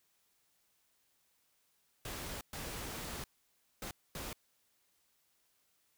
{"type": "noise bursts at uneven times", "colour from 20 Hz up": "pink", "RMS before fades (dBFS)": -43, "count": 4, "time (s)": [[2.05, 2.41], [2.53, 3.24], [3.82, 3.91], [4.15, 4.33]], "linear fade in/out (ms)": 2, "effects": ["white hiss -75 dBFS RMS until 5.97 s"]}